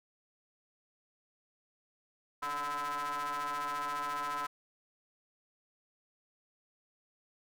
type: ring-modulated tone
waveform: 45% pulse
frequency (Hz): 144.1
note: D3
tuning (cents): -33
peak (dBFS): -31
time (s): 2.42-4.47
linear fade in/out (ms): 10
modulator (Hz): 1160
effects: none